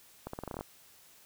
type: accelerating click train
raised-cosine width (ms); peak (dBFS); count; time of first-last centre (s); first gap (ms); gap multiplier
1; -24; 10; 0.27-0.61; 64; 0.86
effects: white hiss -59 dBFS RMS until 1.25 s